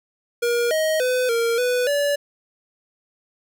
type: tone with pitch steps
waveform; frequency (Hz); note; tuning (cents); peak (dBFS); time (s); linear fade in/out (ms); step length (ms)
square; 475.3 / 629 / 504 / 463.8 / 495.4 / 575; A#4 / D#5 / B4 / A#4 / B4 / D5; +34 / +19 / +35 / -9 / +5 / -37; -19; 0.42-2.16; 10; 290
effects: none